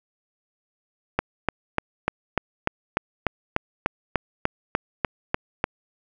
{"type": "click train", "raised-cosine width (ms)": 0.5, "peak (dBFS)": -5, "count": 16, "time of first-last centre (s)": [1.19, 5.641], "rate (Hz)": 3.37, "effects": []}